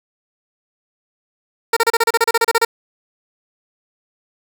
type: tone bursts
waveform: 15% pulse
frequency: 459.8 Hz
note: A#4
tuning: 24 cents flat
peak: -5 dBFS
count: 14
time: 1.73-2.65 s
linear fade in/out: 5 ms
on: 36 ms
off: 32 ms
effects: none